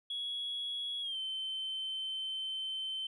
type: tone with pitch glide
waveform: sine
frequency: 3345 to 3085 Hz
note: G#7 to G7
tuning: +12 to -28 cents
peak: -34 dBFS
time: 0.1-3.07 s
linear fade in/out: 5 ms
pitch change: -140 cents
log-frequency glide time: 1.01-1.18 s
effects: tanh soft clip ceiling -32 dBFS

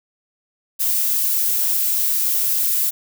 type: noise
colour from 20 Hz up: violet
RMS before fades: -19 dBFS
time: 0.79-2.91 s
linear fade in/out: 20 ms
effects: none

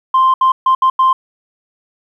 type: tone bursts at uneven times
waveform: sine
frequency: 1046.5 Hz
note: C6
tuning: in tune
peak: -6 dBFS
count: 5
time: 0.14-0.34 / 0.41-0.52 / 0.66-0.75 / 0.82-0.9 / 0.99-1.13 s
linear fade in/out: 5 ms
effects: tanh soft clip ceiling -5 dBFS + 8-bit

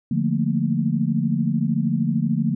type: chord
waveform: sine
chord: Bb major seventh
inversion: first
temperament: equal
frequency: 146.83 / 174.61 / 220 / 233.1 Hz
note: D3 / F3 / A3 / Bb3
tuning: 0 / 0 / 0 / 0 cents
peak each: -24 dBFS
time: 0.11-2.55 s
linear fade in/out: 5 ms
effects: none

